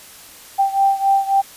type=beating tone pair; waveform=sine; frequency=784 / 787.7 Hz; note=G5 / G5; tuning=0 / +8 cents; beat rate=3.7 Hz; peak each=-15 / -18 dBFS; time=0.58-1.42 s; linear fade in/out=20 ms; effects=white hiss -41 dBFS RMS until 1.56 s + resampled to 32000 Hz